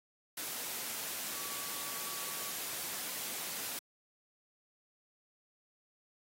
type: tone in noise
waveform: sine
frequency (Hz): 1139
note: C#6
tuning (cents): +47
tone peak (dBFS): -51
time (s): 1.32-2.51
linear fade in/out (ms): 5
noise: white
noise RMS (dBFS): -40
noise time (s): 0.37-3.79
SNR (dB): -14
effects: high-pass 150 Hz 12 dB/octave + AAC 48 kbps